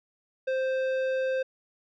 sine tone with tanh clipping, 523.3 Hz, C5, in tune, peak -27 dBFS, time 0.47-1.43 s, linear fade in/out 10 ms, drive 12 dB, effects none

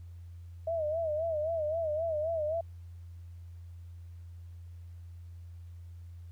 sine tone with vibrato, 634 Hz, D#5, 32 cents sharp, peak -29 dBFS, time 0.67-2.61 s, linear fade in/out 5 ms, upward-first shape sine, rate 3.8 Hz, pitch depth 100 cents each way, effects added 86 Hz sine -44 dBFS peak until 6.31 s + pink hiss -71 dBFS RMS until 6.31 s

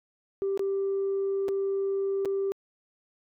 sine tone with dropouts, 392 Hz, G4, in tune, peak -24 dBFS, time 0.42-2.52 s, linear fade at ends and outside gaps 0 ms, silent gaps 0.575-0.594 / 1.483-1.488 / 2.25-2.256 s, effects tanh soft clip ceiling -22 dBFS

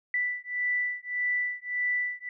sine beating tone pair, 1975.5 / 1977.2 Hz, B6 / B6, 0 / +1 cents, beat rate 1.7 Hz, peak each -30 dBFS, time 0.14-2.29 s, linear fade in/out 2 ms, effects none

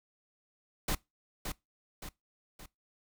pink noise with echo, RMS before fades -31 dBFS, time 0.88-0.95 s, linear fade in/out 5 ms, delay 570 ms, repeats 3, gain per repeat -6 dB, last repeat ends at 2.66 s, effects noise-tail reverb RT60 0.2 s tail -22 dB re dry

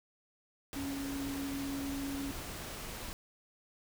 sine tone in noise, 277 Hz, C#4, 1 cent flat, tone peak -36 dBFS, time 0.76-2.31 s, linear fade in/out 0 ms, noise pink, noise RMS -43 dBFS, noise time 0.73-3.13 s, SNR +4 dB, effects none

